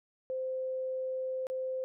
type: tone with dropouts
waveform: sine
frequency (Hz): 519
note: C5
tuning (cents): -14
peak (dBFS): -32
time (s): 0.3-1.84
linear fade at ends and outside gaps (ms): 0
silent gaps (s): 1.469-1.5
effects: none